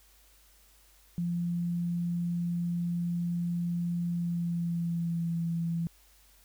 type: tone with pitch glide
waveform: sine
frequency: 172.8 to 167.69 Hz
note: F3 to E3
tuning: -18 to +30 cents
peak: -28 dBFS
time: 1.18-5.87 s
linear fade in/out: 0 ms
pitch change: -52 cents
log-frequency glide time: 4.07-5.37 s
effects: added 50 Hz sine -62 dBFS peak until 6.44 s + white hiss -62 dBFS RMS until 6.44 s